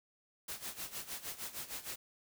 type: noise with tremolo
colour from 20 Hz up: white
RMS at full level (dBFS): -41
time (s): 0.48-1.96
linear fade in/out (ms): 5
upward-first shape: sine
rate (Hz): 6.5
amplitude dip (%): 80
effects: none